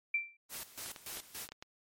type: tone with exponential decay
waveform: sine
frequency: 2349 Hz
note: D7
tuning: in tune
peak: -26 dBFS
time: 0.14-0.37 s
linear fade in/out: 5 ms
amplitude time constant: 49 ms
type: noise with tremolo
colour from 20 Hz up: white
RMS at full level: -43 dBFS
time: 0.49-1.48 s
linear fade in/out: 50 ms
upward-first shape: square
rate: 3.5 Hz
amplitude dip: 80%
type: clicks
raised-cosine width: 0.2 ms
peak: -28 dBFS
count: 6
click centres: 0.861 / 0.962 / 1.171 / 1.489 / 1.52 / 1.625 s
effects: MP3 64 kbps